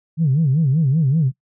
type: tone with vibrato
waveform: sine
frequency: 146.83 Hz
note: D3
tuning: in tune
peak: -12 dBFS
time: 0.17-1.32 s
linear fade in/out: 50 ms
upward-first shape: sine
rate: 5.2 Hz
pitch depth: 220 cents each way
effects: noise-tail reverb RT60 0.1 s tail -20 dB re dry + tanh soft clip ceiling -9 dBFS